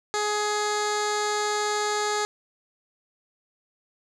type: tone with low-pass filter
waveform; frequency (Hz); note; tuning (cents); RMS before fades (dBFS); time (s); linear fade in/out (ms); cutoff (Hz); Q
15% pulse; 419.1; G#4; +16; -26; 0.14-2.25; 0; 6700; 2.1
effects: none